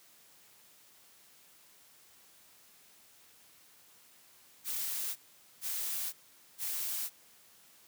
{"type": "noise bursts", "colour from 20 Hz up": "blue", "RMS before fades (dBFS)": -36, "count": 3, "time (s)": [4.64, 7.1], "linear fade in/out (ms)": 50, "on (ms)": 520, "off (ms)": 450, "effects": ["white hiss -61 dBFS RMS until 7.87 s", "high-pass 80 Hz 12 dB/octave"]}